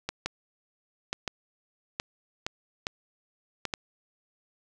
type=two click trains; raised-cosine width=0.2 ms; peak=-13 / -12 dBFS; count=4 / 5; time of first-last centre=0.09-3.653 / 0.26-3.738 s; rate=0.842 / 1.15 Hz; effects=none